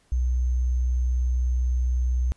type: tone with sample-and-hold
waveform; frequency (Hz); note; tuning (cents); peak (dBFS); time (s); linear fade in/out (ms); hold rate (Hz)
sine; 62; B1; +7; -20; 0.12-2.32; 0; 6300
effects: pink hiss -63 dBFS RMS until 2.36 s + resampled to 24000 Hz